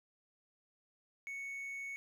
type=tone; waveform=triangle; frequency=2217 Hz; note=C#7; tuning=in tune; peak=-39 dBFS; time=1.27-1.96 s; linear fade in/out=0 ms; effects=none